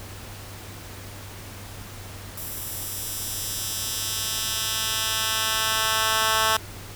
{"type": "tone with high-pass filter sweep", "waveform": "10% pulse", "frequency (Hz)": 220, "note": "A3", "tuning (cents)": 0, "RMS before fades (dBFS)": -26, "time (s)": [2.37, 6.57], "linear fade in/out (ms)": 5, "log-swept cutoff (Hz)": [12000, 1100], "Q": 0.72, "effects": ["added 98 Hz sine -41 dBFS peak until 6.95 s", "pink hiss -41 dBFS RMS until 6.95 s"]}